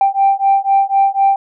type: beating tone pair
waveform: sine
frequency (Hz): 784 / 788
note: G5 / G5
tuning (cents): 0 / +9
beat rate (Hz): 4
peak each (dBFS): -12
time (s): 0.01-1.36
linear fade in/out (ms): 2
effects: tanh soft clip ceiling -4 dBFS